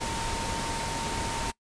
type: tone in noise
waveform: sine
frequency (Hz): 916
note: A#5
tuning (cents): -31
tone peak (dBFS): -34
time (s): 0-1.52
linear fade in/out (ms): 20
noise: pink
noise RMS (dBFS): -32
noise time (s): 0-1.52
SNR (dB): -5
effects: noise-tail reverb RT60 0.1 s tail -21 dB re dry + resampled to 22050 Hz

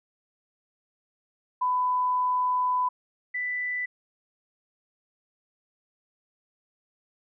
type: tone pair in turn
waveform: sine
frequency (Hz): 1000 / 1985.6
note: B5 / B6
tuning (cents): +21 / +9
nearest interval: octave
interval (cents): 1188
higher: second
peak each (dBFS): -22 / -27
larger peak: first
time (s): 1.61-2.89 / 3.34-3.86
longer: first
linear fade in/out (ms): 10
effects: none

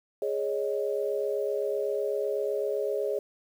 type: chord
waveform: sine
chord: Ab suspended fourth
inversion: none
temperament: equal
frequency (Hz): 415.3 / 554.4 / 622.3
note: Ab4 / Db5 / Eb5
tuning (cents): 0 / 0 / 0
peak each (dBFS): -29 / -31 / -34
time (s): 0.22-3.19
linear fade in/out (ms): 2
effects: 9-bit

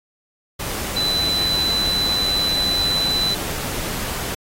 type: tone in noise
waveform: sine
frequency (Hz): 4000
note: B7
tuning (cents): +21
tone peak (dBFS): -18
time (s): 0.96-3.35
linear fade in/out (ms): 10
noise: pink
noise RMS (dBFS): -27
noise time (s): 0.59-4.35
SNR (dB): +6
effects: AAC 48 kbps

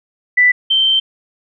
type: tone pair in turn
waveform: sine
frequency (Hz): 1982 / 3118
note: B6 / G7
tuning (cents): +6 / -10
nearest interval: minor sixth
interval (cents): 784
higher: second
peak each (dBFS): -7 / -10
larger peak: first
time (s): 0.37-0.52 / 0.7-1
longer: second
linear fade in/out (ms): 10
effects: none

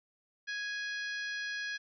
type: harmonic tone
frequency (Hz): 830.6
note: G#5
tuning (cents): 0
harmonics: 2 / 3 / 4 / 5 / 6 / 7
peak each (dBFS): -36 / -46 / -47 / -48 / -48 / -53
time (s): 0.47-1.78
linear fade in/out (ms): 20
effects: none

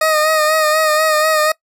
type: tone with vibrato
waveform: 20% pulse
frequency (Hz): 621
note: D#5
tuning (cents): -3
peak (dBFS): -7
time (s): 0.01-1.52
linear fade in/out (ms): 5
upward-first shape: sine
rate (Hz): 4.1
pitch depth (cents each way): 37
effects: noise-tail reverb RT60 0.1 s tail -22 dB re dry

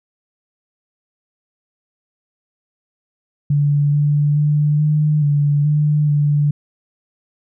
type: tone with pitch steps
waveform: sine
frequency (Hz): 144.8 / 146.6 / 148.6 / 151.4 / 145.1 / 149.5 / 146.5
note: D3 / D3 / D3 / D#3 / D3 / D3 / D3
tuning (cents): -24 / -3 / +21 / -47 / -21 / +31 / -4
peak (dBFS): -12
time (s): 3.5-6.51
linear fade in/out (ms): 5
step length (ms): 430
effects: none

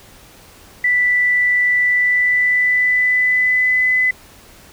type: tone with pitch glide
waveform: sine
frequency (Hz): 1975.5 to 2011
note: B6 to B6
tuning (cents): 0 to +31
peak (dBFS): -12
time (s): 0.84-4.11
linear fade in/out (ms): 5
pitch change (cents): +31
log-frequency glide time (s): 1.81-3.91
effects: pink hiss -44 dBFS RMS until 4.72 s

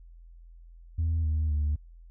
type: tone with pitch steps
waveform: sine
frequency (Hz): 81.5 / 77.82 / 74.31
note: E2 / D#2 / D2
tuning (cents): -19 / +1 / +21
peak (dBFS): -22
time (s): 0.98-1.76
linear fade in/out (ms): 10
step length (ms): 260
effects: tanh soft clip ceiling -22 dBFS + added 42 Hz sine -47 dBFS peak until 2.1 s

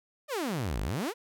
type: exponential two-way sweep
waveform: sawtooth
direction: down then up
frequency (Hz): 636 to 46.25 to 520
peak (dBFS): -26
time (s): 0.28-1.14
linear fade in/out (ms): 50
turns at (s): 0.81
effects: none

